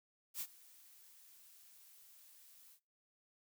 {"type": "noise with ADSR envelope", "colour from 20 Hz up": "blue", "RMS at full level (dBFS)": -40, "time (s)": [0.34, 2.8], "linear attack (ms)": 67, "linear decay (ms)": 56, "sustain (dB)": -22, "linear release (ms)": 75, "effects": ["noise-tail reverb RT60 0.3 s tail -22 dB re dry"]}